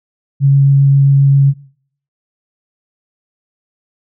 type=tone with vibrato; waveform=sine; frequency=138.59 Hz; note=C#3; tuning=in tune; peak=-5 dBFS; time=0.4-1.54 s; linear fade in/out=50 ms; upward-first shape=triangle; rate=7.5 Hz; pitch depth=8 cents each way; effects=noise-tail reverb RT60 0.6 s tail -21 dB re dry